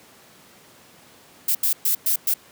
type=noise bursts at uneven times; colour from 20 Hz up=violet; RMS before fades=-20 dBFS; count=5; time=1.48-1.55 / 1.63-1.73 / 1.85-1.95 / 2.06-2.16 / 2.27-2.34 s; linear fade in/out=5 ms; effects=pink hiss -50 dBFS RMS until 2.51 s + high-pass 150 Hz 12 dB/octave